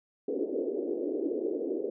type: band-pass noise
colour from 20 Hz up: white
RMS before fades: -32 dBFS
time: 0.28-1.9 s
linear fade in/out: 5 ms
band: 280 to 480 Hz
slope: 48 dB/octave
effects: none